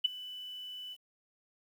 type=tone with ADSR envelope; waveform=sine; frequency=2987 Hz; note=F#7; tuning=16 cents sharp; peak=-21 dBFS; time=0.04-0.97 s; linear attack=12 ms; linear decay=13 ms; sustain=-20 dB; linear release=48 ms; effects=10-bit